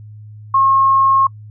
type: tone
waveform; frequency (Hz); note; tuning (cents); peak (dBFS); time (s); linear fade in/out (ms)
sine; 1080; C#6; -45; -9; 0.54-1.27; 5
effects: noise-tail reverb RT60 0.1 s tail -26 dB re dry + added 106 Hz sine -33 dBFS peak until 1.5 s